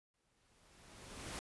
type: noise with exponential growth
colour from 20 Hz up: pink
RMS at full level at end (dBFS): -43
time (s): 0.14-1.39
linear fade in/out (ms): 0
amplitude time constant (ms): 270
effects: resampled to 24000 Hz